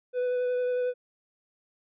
triangle tone with vibrato, 497.1 Hz, B4, 11 cents sharp, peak -23 dBFS, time 0.13-0.94 s, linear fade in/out 50 ms, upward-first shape sine, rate 11 Hz, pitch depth 11 cents each way, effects resampled to 8000 Hz

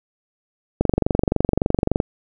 click train, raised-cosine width 2 ms, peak -3 dBFS, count 29, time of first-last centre 0.81-2.001 s, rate 23.5 Hz, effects none

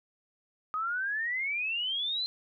sine exponential sweep, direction up, 1239 to 4143 Hz, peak -29 dBFS, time 0.74-2.26 s, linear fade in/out 0 ms, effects none

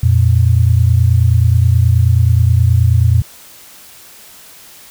sine tone pair together, 87.3 / 116.71 Hz, F2 / A#2, 0 / +3 cents, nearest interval perfect fourth, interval 503 cents, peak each -10 dBFS, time 0.03-3.22 s, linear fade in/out 5 ms, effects white hiss -39 dBFS RMS until 4.9 s

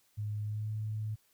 sine tone with pitch glide, 105.2 to 107.85 Hz, G#2 to A2, +23 to -34 cents, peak -33 dBFS, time 0.17-1.16 s, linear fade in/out 20 ms, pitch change +43 cents, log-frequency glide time 0.43-0.69 s, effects white hiss -70 dBFS RMS until 1.33 s

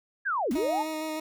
sine linear two-way sweep, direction down then up, 1689 to 215.2 to 951 Hz, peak -25 dBFS, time 0.25-0.84 s, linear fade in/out 20 ms, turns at 0.52 s
pink noise with exponential decay, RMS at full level -40 dBFS, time 0.51-0.8 s, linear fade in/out 0 ms, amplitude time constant 62 ms
20% pulse tone with vibrato, 312.8 Hz, D#4, 9 cents sharp, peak -26 dBFS, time 0.55-1.2 s, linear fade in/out 5 ms, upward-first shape square, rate 6.5 Hz, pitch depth 13 cents each way
effects none

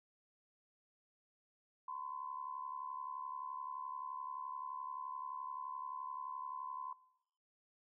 sine tone with amplitude modulation, 1021 Hz, C6, 43 cents flat, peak -38 dBFS, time 1.88-6.93 s, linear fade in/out 5 ms, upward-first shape sine, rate 71.6 Hz, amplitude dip 75%, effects noise-tail reverb RT60 0.8 s tail -21 dB re dry

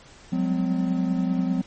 triangle tone cluster, 182 / 192.1 / 207.1 / 256.5 Hz, F#3 / G3 / G#3 / C4, -28 / -35 / -5 / -34 cents, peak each -22 / -31 / -29 / -23 dBFS, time 0.32-1.62 s, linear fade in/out 10 ms, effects pink hiss -49 dBFS RMS until 1.66 s + MP3 32 kbps

